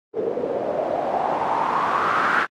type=noise with low-pass filter sweep; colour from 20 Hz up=white; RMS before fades=-22 dBFS; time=0.13-2.47 s; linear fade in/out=50 ms; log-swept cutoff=430 to 1500 Hz; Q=4.5; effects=high-pass 200 Hz 12 dB/octave + AAC 64 kbps